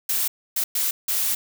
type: noise bursts at uneven times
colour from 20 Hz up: blue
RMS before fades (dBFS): -23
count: 4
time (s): 0.09-0.28 / 0.56-0.64 / 0.75-0.91 / 1.08-1.35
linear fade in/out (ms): 5
effects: none